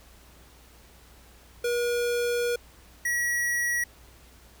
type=tone pair in turn; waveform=square; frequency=480 / 1920 Hz; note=B4 / B6; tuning=-49 / -49 cents; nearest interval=2 octaves; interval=2400 cents; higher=second; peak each=-25 dBFS; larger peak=neither; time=1.64-2.56 / 3.05-3.84 s; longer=first; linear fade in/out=5 ms; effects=added 60 Hz sine -54 dBFS peak until 4.6 s + pink hiss -55 dBFS RMS until 4.6 s